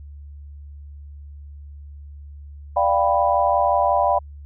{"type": "chord", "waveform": "sine", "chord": "G dominant seventh", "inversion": "second", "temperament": "equal", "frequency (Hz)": [587.3, 698.5, 784, 987.8], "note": ["D5", "F5", "G5", "B5"], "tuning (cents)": [0, 0, 0, 0], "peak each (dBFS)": -21, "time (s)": [2.76, 4.19], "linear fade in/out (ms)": 10, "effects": ["added 72 Hz sine -36 dBFS peak until 4.45 s"]}